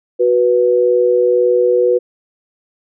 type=tone pair together; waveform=sine; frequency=369.1 / 491 Hz; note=F#4 / B4; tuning=-4 / -10 cents; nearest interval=perfect fourth; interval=494 cents; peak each=-14 / -11 dBFS; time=0.19-1.99 s; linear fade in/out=20 ms; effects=none